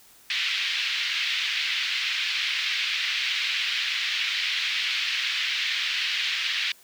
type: band-pass noise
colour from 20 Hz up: pink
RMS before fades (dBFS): -27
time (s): 0.3-6.72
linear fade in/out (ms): 2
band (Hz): 2100 to 4000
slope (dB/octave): 24
effects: white hiss -54 dBFS RMS until 6.83 s